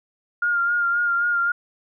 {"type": "tone with vibrato", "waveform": "sine", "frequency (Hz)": 1408, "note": "F6", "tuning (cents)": 14, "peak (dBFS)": -18, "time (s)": [0.42, 1.52], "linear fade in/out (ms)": 5, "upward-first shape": "sine", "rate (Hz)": 3.8, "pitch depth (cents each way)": 29, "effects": []}